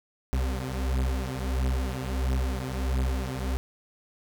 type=beating tone pair; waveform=40% pulse; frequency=64 / 65.5 Hz; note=C2 / C2; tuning=-38 / +2 cents; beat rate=1.5 Hz; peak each=-28 dBFS; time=0.33-3.57 s; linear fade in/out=0 ms; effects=none